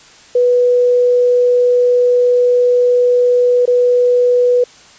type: tone with dropouts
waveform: sine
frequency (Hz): 491.5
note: B4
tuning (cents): -8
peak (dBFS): -8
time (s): 0.35-4.64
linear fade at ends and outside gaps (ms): 5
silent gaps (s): 3.656-3.676
effects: white hiss -42 dBFS RMS until 4.98 s + resampled to 16000 Hz